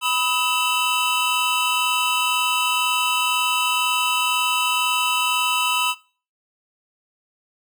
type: tone cluster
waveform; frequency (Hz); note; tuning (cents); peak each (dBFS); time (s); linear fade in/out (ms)
square; 990 / 1275 / 2671 / 3012; B5 / D#6 / E7 / F#7; +4 / +42 / +22 / +30; -25; 0.01-5.95; 50
effects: noise-tail reverb RT60 0.4 s tail -21 dB re dry